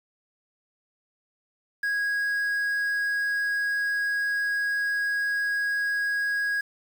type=tone with quantisation; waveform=triangle; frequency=1651 Hz; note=G#6; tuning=11 cents flat; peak=-22 dBFS; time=1.83-6.61 s; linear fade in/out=5 ms; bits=8; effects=none